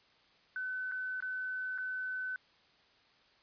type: tone with dropouts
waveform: sine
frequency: 1512 Hz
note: F#6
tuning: 37 cents sharp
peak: -35 dBFS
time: 0.56-2.36 s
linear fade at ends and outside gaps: 1 ms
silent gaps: 0.915-0.92 / 1.204-1.224 / 1.778-1.784 s
effects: white hiss -66 dBFS RMS until 3.42 s + resampled to 11025 Hz